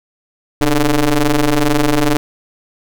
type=ring-modulated tone; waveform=sawtooth; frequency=144.9 Hz; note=D3; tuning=23 cents flat; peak=-4 dBFS; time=0.61-2.17 s; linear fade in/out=0 ms; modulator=156 Hz; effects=none